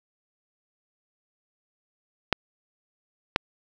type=clicks; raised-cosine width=0.3 ms; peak=-3 dBFS; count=2; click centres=2.327 / 3.361 s; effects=none